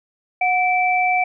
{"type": "tone pair together", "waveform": "sine", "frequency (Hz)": [732, 2324], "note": ["F#5", "D7"], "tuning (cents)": [-19, -19], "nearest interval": "octave + minor sixth", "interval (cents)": 2000, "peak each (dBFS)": [-17, -19], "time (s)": [0.41, 1.24], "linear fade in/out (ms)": 5, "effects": []}